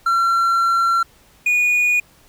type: tone pair in turn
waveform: triangle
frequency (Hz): 1362 / 2455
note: F6 / D#7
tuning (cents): -44 / -24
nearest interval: minor seventh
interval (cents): 1020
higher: second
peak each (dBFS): -12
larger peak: neither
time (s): 0.06-1.03 / 1.46-2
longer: first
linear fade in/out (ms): 5
effects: pink hiss -52 dBFS RMS until 2.28 s